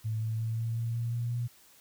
sine tone with pitch steps, 110 / 111.41 / 112.83 / 114.27 / 115.74 / 117.22 / 118.72 / 120.23 Hz, A2 / A2 / A2 / A#2 / A#2 / A#2 / A#2 / B2, 0 / +22 / +44 / -34 / -12 / +10 / +32 / -46 cents, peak -29 dBFS, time 0.04-1.48 s, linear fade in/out 20 ms, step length 180 ms, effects white hiss -59 dBFS RMS until 1.8 s

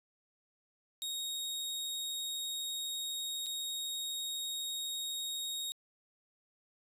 sawtooth tone with dropouts, 3752 Hz, A#7, 11 cents sharp, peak -33 dBFS, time 1.02-5.72 s, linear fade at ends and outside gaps 0 ms, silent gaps 3.461-3.466 s, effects resampled to 32000 Hz

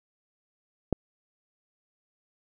click, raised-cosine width 2 ms, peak -10 dBFS, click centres 0.927 s, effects none

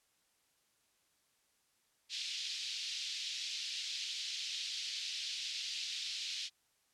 white band-pass noise, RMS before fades -41 dBFS, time 2.09-6.5 s, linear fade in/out 50 ms, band 2900 to 4900 Hz, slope 24 dB/octave, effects white hiss -75 dBFS RMS until 6.93 s + low-pass 11000 Hz 12 dB/octave

